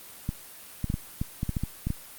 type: clicks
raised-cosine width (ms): 5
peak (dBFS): -15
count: 11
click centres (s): 0.291 / 0.843 / 0.901 / 0.941 / 1.215 / 1.431 / 1.493 / 1.568 / 1.636 / 1.87 / 1.904
effects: white hiss -46 dBFS RMS until 2.18 s + Opus 32 kbps